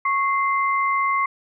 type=tone pair together; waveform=sine; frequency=1101.3 / 2079 Hz; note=C#6 / C7; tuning=-12 / -12 cents; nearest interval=major seventh; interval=1100 cents; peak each=-19 / -24 dBFS; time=0.05-1.26 s; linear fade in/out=5 ms; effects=none